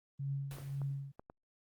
sine tone with tremolo, 138.59 Hz, C#3, in tune, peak -33 dBFS, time 0.19-1.12 s, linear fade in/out 10 ms, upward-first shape triangle, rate 1.9 Hz, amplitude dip 85%
pink noise with exponential decay, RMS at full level -48 dBFS, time 0.51-1.16 s, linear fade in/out 1 ms, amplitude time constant 140 ms
clicks, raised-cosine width 1 ms, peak -35 dBFS, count 4, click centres 0.585 / 0.817 / 1.195 / 1.299 s
effects Opus 32 kbps

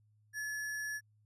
sine tone with sample-and-hold, 1716 Hz, A6, 44 cents flat, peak -36 dBFS, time 0.33-1.01 s, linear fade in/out 50 ms, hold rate 7350 Hz, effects added 106 Hz sine -66 dBFS peak until 1.25 s + resampled to 32000 Hz

